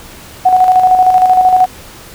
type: tone with tremolo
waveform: sine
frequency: 740 Hz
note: F#5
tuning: in tune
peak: -3 dBFS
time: 0.45-1.66 s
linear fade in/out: 10 ms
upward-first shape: square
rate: 13 Hz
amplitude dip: 45%
effects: pink hiss -34 dBFS RMS until 2.14 s